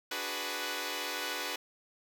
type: chord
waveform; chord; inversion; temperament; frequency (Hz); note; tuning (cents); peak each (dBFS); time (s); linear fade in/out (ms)
5% pulse; G# half-diminished seventh; second; equal; 293.7 / 370 / 415.3 / 493.9; D4 / F#4 / G#4 / B4; 0 / 0 / 0 / 0; -30 / -29 / -31 / -26; 0.11-1.56; 5
effects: none